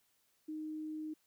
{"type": "tone", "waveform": "sine", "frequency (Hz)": 309.9, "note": "D#4", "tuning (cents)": -7, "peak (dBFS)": -39, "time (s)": [0.48, 1.14], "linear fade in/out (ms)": 10, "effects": ["white hiss -75 dBFS RMS until 1.26 s"]}